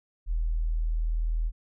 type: tone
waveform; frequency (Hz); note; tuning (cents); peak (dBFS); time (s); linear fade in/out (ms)
sine; 40.29; E1; -39; -24; 0.26-1.52; 50
effects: none